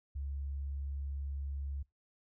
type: tone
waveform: sine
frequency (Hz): 69.7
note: C#2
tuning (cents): +10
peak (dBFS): -36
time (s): 0.15-1.83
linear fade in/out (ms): 10
effects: noise-tail reverb RT60 0.2 s tail -24 dB re dry